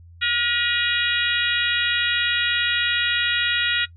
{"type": "harmonic tone with a mistuned harmonic", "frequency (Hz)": 476.8, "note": "A#4", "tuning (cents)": 39, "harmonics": [3, 4, 5, 6, 7, 8], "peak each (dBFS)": [-24, -25, -26, -27, -27, -28], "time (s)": [0.21, 3.86], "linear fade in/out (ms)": 20, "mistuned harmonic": 5, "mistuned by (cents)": 56, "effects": ["noise-tail reverb RT60 0.1 s tail -20 dB re dry", "added 85 Hz sine -43 dBFS peak until 3.96 s"]}